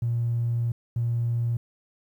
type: tone pair in turn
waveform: triangle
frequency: 117.8 / 117.8 Hz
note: A#2 / A#2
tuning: +19 / +19 cents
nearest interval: unison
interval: 0 cents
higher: neither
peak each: -19 dBFS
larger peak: neither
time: 0.02-0.72 / 0.96-1.57 s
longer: first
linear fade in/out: 5 ms
effects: tanh soft clip ceiling -20 dBFS + 10-bit